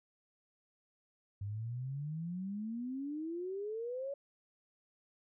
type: exponential sweep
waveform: sine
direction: up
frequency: 98 to 568 Hz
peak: -37 dBFS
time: 1.41-4.14 s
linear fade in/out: 5 ms
effects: none